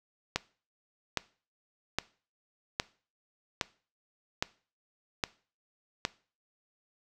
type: click train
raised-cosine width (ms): 0.2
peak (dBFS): -10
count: 8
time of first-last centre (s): 0.36-6.051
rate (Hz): 1.23
effects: noise-tail reverb RT60 0.4 s tail -20 dB re dry